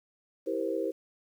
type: chord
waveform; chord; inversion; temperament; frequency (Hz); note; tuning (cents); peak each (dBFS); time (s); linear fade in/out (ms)
sine; C dominant seventh; first; just; 327 / 392.4 / 470.9 / 523.3; E4 / G4 / Bb4 / C5; -14 / +2 / +18 / 0; -34; 0.46-0.92; 20
effects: 10-bit